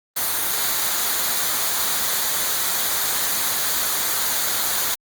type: noise with comb filter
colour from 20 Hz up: white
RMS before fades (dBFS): -22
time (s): 0.16-4.95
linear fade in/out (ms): 10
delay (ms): 0.37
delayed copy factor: -0.5
effects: Opus 32 kbps